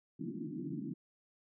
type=band-pass noise; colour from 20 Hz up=white; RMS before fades=-41 dBFS; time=0.19-0.94 s; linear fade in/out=10 ms; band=140 to 340 Hz; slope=96 dB/octave; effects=none